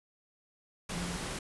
sine tone in noise, 174.61 Hz, F3, in tune, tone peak -38 dBFS, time 0.92-1.17 s, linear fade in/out 5 ms, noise pink, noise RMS -38 dBFS, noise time 0.89-1.39 s, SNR -3 dB, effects resampled to 24000 Hz

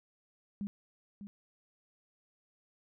sine tone with echo, 202.2 Hz, G#3, 46 cents flat, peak -34 dBFS, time 0.61-0.67 s, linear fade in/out 0 ms, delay 600 ms, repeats 1, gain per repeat -9 dB, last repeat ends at 1.27 s, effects none

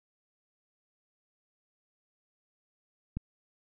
click, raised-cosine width 5 ms, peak -21 dBFS, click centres 3.17 s, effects none

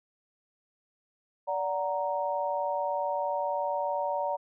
sine chord, D augmented, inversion none, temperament equal with one note detuned, 579.6 / 740 / 932.3 Hz, D5 / F#5 / A#5, -23 / 0 / 0 cents, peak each -31 / -34 / -31 dBFS, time 1.47-4.37 s, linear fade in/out 20 ms, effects none

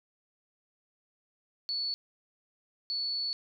sine tone bursts at uneven times, 4435 Hz, C#8, in tune, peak -30 dBFS, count 2, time 1.69-1.94 / 2.9-3.33 s, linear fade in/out 0 ms, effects none

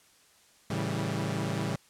sawtooth chord, A dominant seventh, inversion none, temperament equal with one note detuned, 110 / 138.59 / 162.54 / 196 Hz, A2 / C#3 / E3 / G3, 0 / 0 / -24 / 0 cents, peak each -31 dBFS, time 0.7-1.76 s, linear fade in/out 5 ms, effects white hiss -61 dBFS RMS until 1.89 s + low-pass 10000 Hz 12 dB/octave

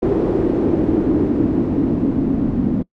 white noise with low-pass filter sweep, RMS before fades -17 dBFS, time 0.02-2.83 s, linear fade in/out 10 ms, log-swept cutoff 380 to 240 Hz, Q 4.1, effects noise-tail reverb RT60 0.1 s tail -23 dB re dry

